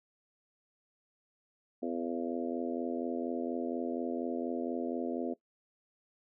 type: harmonic tone with a mistuned harmonic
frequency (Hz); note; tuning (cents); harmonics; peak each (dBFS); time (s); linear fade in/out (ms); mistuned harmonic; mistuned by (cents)
84.2; E2; +37; 3 / 4 / 5 / 6 / 7 / 8; -36 / -38 / -40 / -42 / -43 / -44; 1.82-5.34; 10; 8; +19
effects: noise-tail reverb RT60 0.1 s tail -18 dB re dry